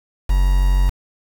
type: tone with quantisation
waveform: triangle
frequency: 46.25 Hz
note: F#1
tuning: in tune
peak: -10 dBFS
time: 0.29-0.9 s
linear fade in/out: 10 ms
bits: 5
effects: none

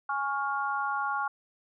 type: chord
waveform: sine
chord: Db major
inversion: second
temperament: equal with one note detuned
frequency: 830.6 / 1108.7 / 1405 Hz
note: Ab5 / Db6 / F6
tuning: 0 / 0 / +10 cents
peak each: -32 dBFS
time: 0.09-1.28 s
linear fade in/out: 5 ms
effects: none

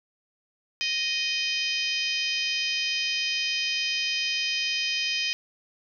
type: harmonic tone with a mistuned harmonic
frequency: 622.3 Hz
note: D#5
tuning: in tune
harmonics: 3 / 4 / 5 / 6 / 7 / 8 / 9 / 10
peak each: -37 / -29 / -30 / -39 / -39 / -31 / -41 / -42 dBFS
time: 0.81-5.33 s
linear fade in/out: 0 ms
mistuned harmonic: 7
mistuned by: -69 cents
effects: none

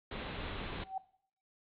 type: low-pass noise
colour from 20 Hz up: pink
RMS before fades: -41 dBFS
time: 0.11-0.84 s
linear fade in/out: 5 ms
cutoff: 4000 Hz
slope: 96 dB/octave
type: tone with exponential growth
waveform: sine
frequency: 765 Hz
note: G5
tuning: 42 cents flat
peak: -31 dBFS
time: 0.78-0.98 s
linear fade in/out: 5 ms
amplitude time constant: 43 ms
effects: noise-tail reverb RT60 0.6 s tail -19 dB re dry + MP3 64 kbps

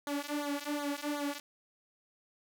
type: tone with flanger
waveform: sawtooth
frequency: 290 Hz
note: D4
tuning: 22 cents flat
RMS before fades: -36 dBFS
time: 0.07-1.4 s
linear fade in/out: 2 ms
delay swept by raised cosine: 0.37 to 3.57 ms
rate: 2.7 Hz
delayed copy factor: -1
effects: none

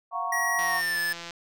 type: chord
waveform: sine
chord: Gb major seventh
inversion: third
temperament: equal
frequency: 698.5 / 740 / 932.3 / 1108.7 Hz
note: F5 / Gb5 / Bb5 / Db6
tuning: 0 / 0 / 0 / 0 cents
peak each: -33 / -35 / -34 / -30 dBFS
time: 0.11-0.82 s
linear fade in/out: 50 ms
type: tone with pitch glide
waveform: square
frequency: 1905 to 1736.8 Hz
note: A#6 to A6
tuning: +37 to -23 cents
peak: -26 dBFS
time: 0.32-1.13 s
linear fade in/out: 5 ms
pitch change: -160 cents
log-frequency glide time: 0.62-0.99 s
type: click train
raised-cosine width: 0.2 ms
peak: -21 dBFS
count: 123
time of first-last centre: 0.59-1.308 s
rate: 170 Hz
effects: none

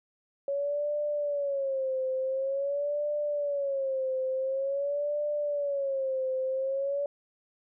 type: tone with vibrato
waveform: sine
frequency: 555 Hz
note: C#5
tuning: 2 cents sharp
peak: -27 dBFS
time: 0.48-7.06 s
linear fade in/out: 2 ms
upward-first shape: sine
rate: 0.47 Hz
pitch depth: 110 cents each way
effects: none

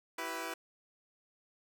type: chord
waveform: 10% pulse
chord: E minor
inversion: none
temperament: equal with one note detuned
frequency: 329.6 / 383.9 / 493.9 Hz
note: E4 / G4 / B4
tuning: 0 / -36 / 0 cents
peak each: -33 / -35 / -34 dBFS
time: 0.18-0.54 s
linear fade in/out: 5 ms
effects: none

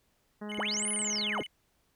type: harmonic tone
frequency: 209.3 Hz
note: G#3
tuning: 14 cents sharp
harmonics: 1 / 2 / 3 / 4 / 5 / 6 / 7 / 8 / 9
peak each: -38 / -44 / -48 / -50 / -52 / -54 / -55 / -56 / -57 dBFS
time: 0.41-1.43 s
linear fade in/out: 10 ms
type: tone with vibrato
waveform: triangle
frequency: 2523 Hz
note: D#7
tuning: 23 cents sharp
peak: -37 dBFS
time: 0.49-1.47 s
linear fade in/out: 10 ms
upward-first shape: square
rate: 18 Hz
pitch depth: 290 cents each way
type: linear two-way sweep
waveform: sine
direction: up then down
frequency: 36.85 to 10390 to 36.85 Hz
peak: -30 dBFS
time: 0.58-1.42 s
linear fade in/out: 10 ms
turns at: 0.9 s
effects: pink hiss -72 dBFS RMS until 1.95 s

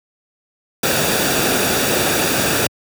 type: noise with comb filter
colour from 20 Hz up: pink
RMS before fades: -17 dBFS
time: 0.83-2.67 s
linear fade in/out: 5 ms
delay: 0.96 ms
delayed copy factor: -0.5
effects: high-pass 100 Hz 12 dB/octave

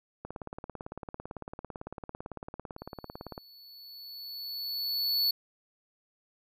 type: click train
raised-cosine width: 1 ms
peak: -25 dBFS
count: 57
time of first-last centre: 0.25-3.378 s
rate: 17.9 Hz
type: tone with exponential growth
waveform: square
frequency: 4435 Hz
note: C#8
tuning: in tune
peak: -24 dBFS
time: 2.78-5.31 s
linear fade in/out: 5 ms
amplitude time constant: 550 ms
effects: none

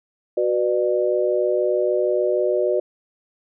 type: chord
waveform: sine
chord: B minor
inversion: second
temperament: equal with one note detuned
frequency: 370 / 493.9 / 600.4 Hz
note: F#4 / B4 / D5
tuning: 0 / 0 / +38 cents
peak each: -21 / -23 / -21 dBFS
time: 0.37-2.8 s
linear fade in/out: 5 ms
effects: none

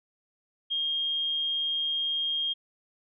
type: tone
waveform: sine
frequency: 3229 Hz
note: G#7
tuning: 49 cents flat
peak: -26 dBFS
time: 0.7-2.54 s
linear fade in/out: 20 ms
effects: none

